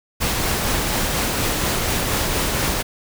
pink noise with tremolo, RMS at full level -20 dBFS, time 0.2-2.83 s, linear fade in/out 20 ms, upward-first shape triangle, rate 4.2 Hz, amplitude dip 25%, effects none

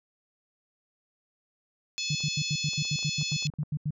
harmonic tone, 860 Hz, A5, 40 cents flat, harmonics 3 / 4 / 5 / 6 / 7 / 8, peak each -35 / -36 / -35 / -38 / -41 / -39 dBFS, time 1.98-3.47 s, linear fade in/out 0 ms
sine tone bursts, 150 Hz, D3, 37 cents sharp, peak -26 dBFS, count 14, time 2.1-3.907 s, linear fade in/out 5 ms, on 52 ms, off 83 ms
clicks, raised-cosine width 1 ms, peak -36 dBFS, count 10, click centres 2.205 / 2.734 / 2.852 / 2.99 / 3.028 / 3.214 / 3.322 / 3.425 / 3.538 / 3.631 s
effects none

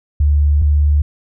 sine tone pair in turn, 73.2 / 73.55 Hz, D2 / D2, -5 / +3 cents, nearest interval unison, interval 8 cents, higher second, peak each -9 dBFS, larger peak neither, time 0.2-0.62 / 0.62-1.02 s, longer first, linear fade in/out 5 ms, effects none

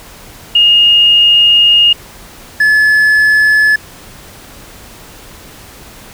sine / triangle tone pair in turn, 2847 / 1719.9 Hz, F7 / A6, +33 / -40 cents, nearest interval major sixth, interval 873 cents, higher first, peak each -4 dBFS, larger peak neither, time 0.55-1.93 / 2.6-3.76 s, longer first, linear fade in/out 5 ms, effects pink hiss -35 dBFS RMS until 6.13 s

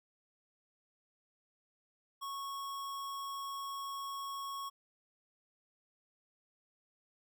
square tone, 1103 Hz, C#6, 9 cents flat, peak -40 dBFS, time 2.21-4.7 s, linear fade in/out 20 ms, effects none

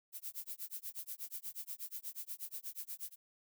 violet noise with tremolo, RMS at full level -42 dBFS, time 0.12-3.16 s, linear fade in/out 50 ms, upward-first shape sine, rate 8.3 Hz, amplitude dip 100%, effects none

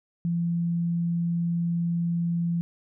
sine tone, 170.3 Hz, F3, 43 cents flat, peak -23 dBFS, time 0.25-2.61 s, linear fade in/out 0 ms, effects none

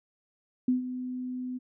sine tone with ADSR envelope, 252.4 Hz, B3, 38 cents sharp, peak -20 dBFS, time 0.68-1.59 s, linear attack 4 ms, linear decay 130 ms, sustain -12 dB, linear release 23 ms, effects none

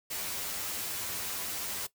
white noise with comb filter, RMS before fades -36 dBFS, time 0.1-1.87 s, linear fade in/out 10 ms, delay 10 ms, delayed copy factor +0.5, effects noise-tail reverb RT60 0.1 s tail -17 dB re dry

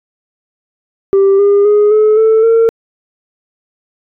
sine tone with pitch steps, 392 / 404 / 416.3 / 429 / 442 / 455.5 Hz, G4 / G#4 / G#4 / A4 / A4 / A#4, 0 / -48 / +4 / -44 / +8 / -40 cents, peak -3 dBFS, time 1.13-2.69 s, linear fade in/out 0 ms, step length 260 ms, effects tanh soft clip ceiling -4 dBFS

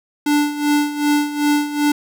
square tone with tremolo, 293.7 Hz, D4, in tune, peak -13 dBFS, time 0.26-1.92 s, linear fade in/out 5 ms, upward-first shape sine, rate 2.6 Hz, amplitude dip 75%, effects none

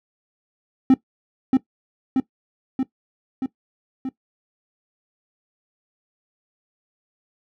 triangle tone with echo, 262.9 Hz, C4, 8 cents sharp, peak -7 dBFS, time 0.9-0.94 s, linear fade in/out 2 ms, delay 630 ms, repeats 5, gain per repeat -3 dB, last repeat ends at 4.09 s, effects noise-tail reverb RT60 0.1 s tail -17 dB re dry

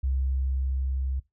sine tone with level ramp, 66.1 Hz, C2, 18 cents sharp, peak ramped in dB -23 to -26 dBFS, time 0.03-1.2 s, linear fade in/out 10 ms, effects noise-tail reverb RT60 0.2 s tail -20 dB re dry

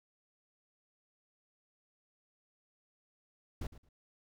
brown noise with echo, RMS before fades -38 dBFS, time 3.61-3.67 s, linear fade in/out 5 ms, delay 110 ms, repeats 2, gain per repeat -15 dB, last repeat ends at 3.89 s, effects none

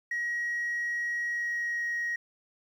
sine tone with pitch glide, 1900 to 1889.1 Hz, A#6 to A#6, +33 to +23 cents, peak -27 dBFS, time 0.11-2.16 s, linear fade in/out 5 ms, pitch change -10 cents, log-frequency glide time 1.29-1.8 s, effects tanh soft clip ceiling -26 dBFS + 10-bit

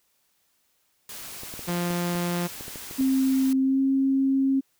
white noise, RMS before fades -39 dBFS, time 1.09-3.53 s, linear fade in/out 2 ms
clicks, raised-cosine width 2 ms, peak -27 dBFS, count 11, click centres 1.434 / 1.539 / 1.593 / 1.691 / 1.907 / 2.154 / 2.609 / 2.681 / 2.758 / 2.911 / 3.01 s
sawtooth tone, 174.61 Hz, F3, in tune, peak -21 dBFS, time 1.67-2.48 s, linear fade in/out 20 ms
sine tone with pitch glide, 265.1 to 269.3 Hz, C4 to C#4, +23 to -50 cents, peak -19 dBFS, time 2.98-4.61 s, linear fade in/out 20 ms, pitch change +27 cents, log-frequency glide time 3.62-3.81 s
effects white hiss -69 dBFS RMS until 4.79 s

